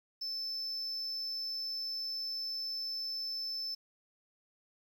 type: tone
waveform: sine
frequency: 5274 Hz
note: E8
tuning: in tune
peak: -33 dBFS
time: 0.21-3.75 s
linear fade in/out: 10 ms
effects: tanh soft clip ceiling -34 dBFS + 10-bit